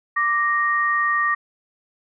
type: tone pair together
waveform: sine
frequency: 1174.7 / 1864.7 Hz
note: D6 / A#6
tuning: 0 / 0 cents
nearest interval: minor sixth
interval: 800 cents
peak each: -20 dBFS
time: 0.16-1.35 s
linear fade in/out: 10 ms
effects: none